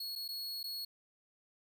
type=tone with dropouts; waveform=45% pulse; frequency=4341 Hz; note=C#8; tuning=37 cents flat; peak=-38 dBFS; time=0-0.85 s; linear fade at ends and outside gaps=5 ms; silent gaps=0.154-0.158 / 0.28-0.287 / 0.631-0.639 s; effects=none